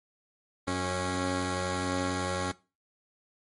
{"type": "tone pair together", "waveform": "10% pulse", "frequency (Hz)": [91.22, 275.1], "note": ["F#2", "C#4"], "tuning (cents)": [-24, -13], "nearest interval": "octave + perfect fifth", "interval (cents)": 1911, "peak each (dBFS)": -23, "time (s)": [0.67, 2.52], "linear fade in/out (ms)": 10, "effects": ["noise-tail reverb RT60 0.3 s tail -20 dB re dry", "MP3 48 kbps"]}